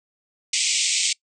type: band-pass noise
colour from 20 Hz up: white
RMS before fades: -22 dBFS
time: 0.53-1.13 s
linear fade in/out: 5 ms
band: 2100 to 8400 Hz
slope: 96 dB/octave
effects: noise-tail reverb RT60 0.1 s tail -24 dB re dry